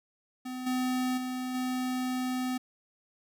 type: tone with level steps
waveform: square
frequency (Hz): 254.2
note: C4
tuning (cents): -50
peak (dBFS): -36 / -28 / -33 / -30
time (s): 0.45-2.58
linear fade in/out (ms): 10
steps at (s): 0.66 / 1.17 / 1.54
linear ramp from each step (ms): 10
effects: none